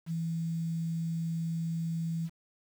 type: tone with quantisation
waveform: sine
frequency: 164.8 Hz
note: E3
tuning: in tune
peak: -30 dBFS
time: 0.06-2.3 s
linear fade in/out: 50 ms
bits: 9
effects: none